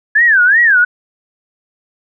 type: tone with vibrato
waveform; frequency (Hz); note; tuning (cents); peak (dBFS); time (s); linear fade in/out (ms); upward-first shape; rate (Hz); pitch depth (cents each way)
sine; 1661.2; G#6; 0; -6; 0.15-0.85; 10; sine; 2.7; 250
effects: none